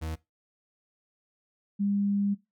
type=tone pair in turn; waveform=40% pulse / sine; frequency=79.9 / 201.3 Hz; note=D#2 / G3; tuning=+47 / +46 cents; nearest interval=octave + major third; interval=1599 cents; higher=second; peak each=-31 / -24 dBFS; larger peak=second; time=0.01-0.16 / 1.79-2.35 s; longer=second; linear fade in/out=20 ms; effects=noise-tail reverb RT60 0.2 s tail -19 dB re dry